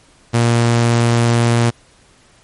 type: tone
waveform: sawtooth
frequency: 117.8 Hz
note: A#2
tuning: 19 cents sharp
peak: -7 dBFS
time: 0.33-1.71 s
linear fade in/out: 20 ms
effects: pink hiss -50 dBFS RMS until 2.43 s + MP3 48 kbps